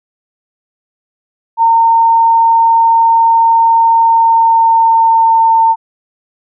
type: tone with pitch glide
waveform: sine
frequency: 914 to 904.5 Hz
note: A#5 to A5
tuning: -34 to +48 cents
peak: -5 dBFS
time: 1.57-5.76 s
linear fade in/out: 50 ms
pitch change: -18 cents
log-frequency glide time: 4.01-5.51 s
effects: none

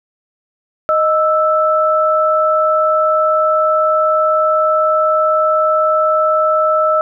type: tone pair together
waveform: sine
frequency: 622 / 1318 Hz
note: D#5 / E6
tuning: -1 / -1 cents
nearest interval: octave + minor second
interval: 1300 cents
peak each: -13 dBFS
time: 0.89-7.01 s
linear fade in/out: 0 ms
effects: none

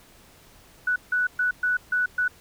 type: tone bursts at uneven times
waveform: sine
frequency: 1480 Hz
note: F#6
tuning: in tune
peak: -20 dBFS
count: 6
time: 0.87-0.96 / 1.12-1.27 / 1.39-1.51 / 1.63-1.77 / 1.92-2.06 / 2.18-2.28 s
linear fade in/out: 5 ms
effects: pink hiss -53 dBFS RMS until 2.4 s

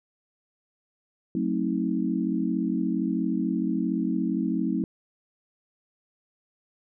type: chord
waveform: sine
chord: F# diminished seventh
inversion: none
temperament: just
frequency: 185 / 222 / 266.4 / 319.7 Hz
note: F#3 / A3 / C4 / Eb4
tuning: 0 / +16 / +31 / +47 cents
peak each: -29 dBFS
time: 1.35-4.84 s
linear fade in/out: 2 ms
effects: none

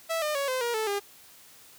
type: tone with pitch steps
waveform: sawtooth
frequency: 656 / 605 / 558 / 514.7 / 474.7 / 437.8 / 403.8 Hz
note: E5 / D#5 / C#5 / C5 / A#4 / A4 / G#4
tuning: -9 / -49 / +11 / -29 / +31 / -9 / -49 cents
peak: -23 dBFS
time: 0.09-1 s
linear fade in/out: 20 ms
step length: 130 ms
effects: white hiss -53 dBFS RMS until 1.78 s + high-pass 60 Hz 12 dB/octave

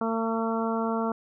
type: harmonic tone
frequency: 226 Hz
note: A3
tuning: 47 cents sharp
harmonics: 1 / 2 / 3 / 4 / 5 / 6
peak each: -28 / -31 / -33 / -34 / -35 / -36 dBFS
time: 0.01-1.12 s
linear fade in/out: 2 ms
effects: none

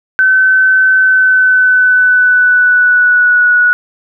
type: tone with pitch glide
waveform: sine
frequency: 1526 to 1464.7 Hz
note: G6 to F#6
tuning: -47 to -18 cents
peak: -5 dBFS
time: 0.19-3.73 s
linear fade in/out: 0 ms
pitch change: -71 cents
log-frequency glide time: 0.97-3.5 s
effects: none

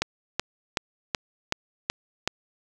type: click train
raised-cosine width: 0.2 ms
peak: -6 dBFS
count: 7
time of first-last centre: 0.02-2.276 s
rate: 2.66 Hz
effects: none

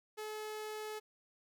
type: tone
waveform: sawtooth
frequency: 428.8 Hz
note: A4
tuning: 45 cents flat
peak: -37 dBFS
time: 0.17-1 s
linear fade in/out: 20 ms
effects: none

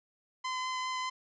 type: tone with vibrato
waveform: sawtooth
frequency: 1024 Hz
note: C6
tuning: 38 cents flat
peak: -29 dBFS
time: 0.44-1.1 s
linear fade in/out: 10 ms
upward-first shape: triangle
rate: 5 Hz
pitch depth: 11 cents each way
effects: resampled to 16000 Hz

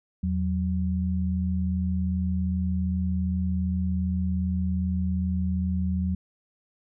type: tone pair together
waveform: sine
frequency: 82.41 / 185 Hz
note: E2 / F#3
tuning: 0 / 0 cents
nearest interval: octave + major second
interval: 1400 cents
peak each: -26 dBFS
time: 0.23-6.15 s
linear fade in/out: 5 ms
effects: none

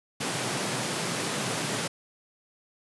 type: high-pass noise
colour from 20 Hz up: pink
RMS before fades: -30 dBFS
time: 0.2-1.88 s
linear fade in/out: 10 ms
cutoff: 110 Hz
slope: 96 dB/octave
effects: resampled to 24000 Hz

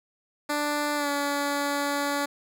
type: tone with pitch glide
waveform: 10% pulse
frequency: 294.4 to 285.4 Hz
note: D4 to D4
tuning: +4 to -49 cents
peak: -17 dBFS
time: 0.49-2.26 s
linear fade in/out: 10 ms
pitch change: -53 cents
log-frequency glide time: 0.96-1.09 s
effects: none

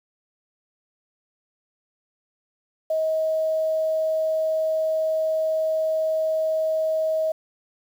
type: tone with quantisation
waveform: sine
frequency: 634 Hz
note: D#5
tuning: 32 cents sharp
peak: -20 dBFS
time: 2.9-7.32 s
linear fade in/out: 5 ms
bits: 8
effects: none

